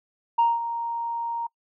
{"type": "tone with ADSR envelope", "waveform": "sine", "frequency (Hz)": 932.3, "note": "A#5", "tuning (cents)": 0, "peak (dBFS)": -14, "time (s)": [0.38, 1.47], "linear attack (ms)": 11, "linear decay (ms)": 200, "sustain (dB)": -12, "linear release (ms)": 8, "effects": ["noise-tail reverb RT60 0.1 s tail -26 dB re dry", "tanh soft clip ceiling -13 dBFS"]}